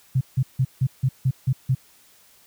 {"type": "tone bursts", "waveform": "sine", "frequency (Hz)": 130.81, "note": "C3", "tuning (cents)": 0, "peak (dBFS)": -16, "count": 8, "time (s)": [0.15, 1.75], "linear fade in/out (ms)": 10, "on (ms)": 60, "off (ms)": 160, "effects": ["white hiss -55 dBFS RMS until 2.46 s"]}